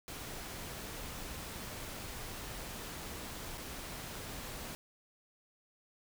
pink noise with dropouts, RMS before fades -44 dBFS, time 0.08-4.75 s, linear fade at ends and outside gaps 0 ms, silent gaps 3.575-3.579 s, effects none

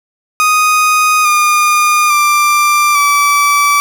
30% pulse tone with pitch steps, 1244.5 / 1214 / 1184.2 / 1155.1 Hz, D#6 / D#6 / D6 / D6, 0 / -43 / +14 / -29 cents, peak -5 dBFS, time 0.4-3.8 s, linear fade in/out 0 ms, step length 850 ms, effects none

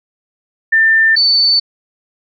sine tone pair in turn, 1790 / 4511 Hz, A6 / C#8, +29 / +29 cents, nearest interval octave + major third, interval 1600 cents, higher second, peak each -7 / -8 dBFS, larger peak first, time 0.72-1.16 / 1.16-1.6 s, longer neither, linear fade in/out 10 ms, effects none

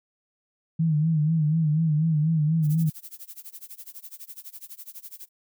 sine tone with vibrato, 156.7 Hz, D#3, 13 cents sharp, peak -19 dBFS, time 0.79-2.9 s, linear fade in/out 10 ms, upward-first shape sine, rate 4.1 Hz, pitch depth 86 cents each way
violet noise with tremolo, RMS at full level -39 dBFS, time 2.62-5.29 s, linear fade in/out 50 ms, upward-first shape sine, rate 12 Hz, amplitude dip 95%
effects none

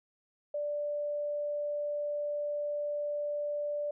sine tone, 587 Hz, D5, 1 cent flat, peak -31 dBFS, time 0.54-3.91 s, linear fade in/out 5 ms, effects none

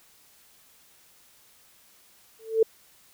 sine tone with exponential growth, 445.6 Hz, A4, 22 cents sharp, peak -13 dBFS, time 2.39-2.63 s, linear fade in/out 5 ms, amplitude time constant 51 ms, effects white hiss -58 dBFS RMS until 3.13 s

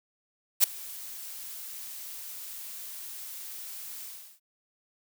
blue noise with ADSR envelope, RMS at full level -17 dBFS, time 0.6-4.4 s, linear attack 36 ms, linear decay 6 ms, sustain -24 dB, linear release 370 ms, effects none

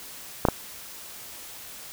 clicks, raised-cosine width 1 ms, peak -4 dBFS, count 2, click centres 0.452 / 0.486 s, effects white hiss -42 dBFS RMS until 1.92 s

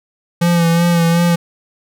square tone with vibrato, 170 Hz, F3, 46 cents flat, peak -11 dBFS, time 0.41-1.36 s, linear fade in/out 10 ms, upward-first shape sine, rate 2.7 Hz, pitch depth 32 cents each way, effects none

